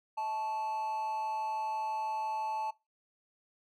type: tone with amplitude modulation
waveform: triangle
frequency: 874 Hz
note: A5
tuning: 12 cents flat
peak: -28 dBFS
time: 0.17-2.71 s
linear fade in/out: 10 ms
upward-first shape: sine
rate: 233 Hz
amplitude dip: 50%
effects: noise-tail reverb RT60 0.2 s tail -18 dB re dry